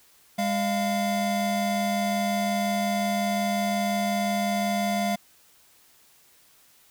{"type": "tone pair together", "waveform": "square", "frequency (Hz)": [202.8, 694], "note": ["G#3", "F5"], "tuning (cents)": [-41, -11], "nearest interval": "octave + major sixth", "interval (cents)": 2130, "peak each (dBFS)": -27, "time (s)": [0.38, 5.16], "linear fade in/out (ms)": 10, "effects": ["white hiss -58 dBFS RMS until 6.9 s"]}